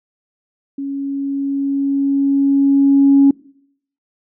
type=tone with level ramp; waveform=sine; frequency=277.2 Hz; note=C#4; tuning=in tune; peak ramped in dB=-21 to -5 dBFS; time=0.78-3.31 s; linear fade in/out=5 ms; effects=noise-tail reverb RT60 0.7 s tail -24 dB re dry + tanh soft clip ceiling -2 dBFS